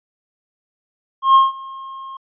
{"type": "tone with ADSR envelope", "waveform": "triangle", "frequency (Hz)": 1072, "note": "C6", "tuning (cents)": 42, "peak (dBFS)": -4, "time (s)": [1.22, 2.17], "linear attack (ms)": 130, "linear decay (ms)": 170, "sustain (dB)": -24, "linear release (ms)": 4, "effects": ["resampled to 11025 Hz"]}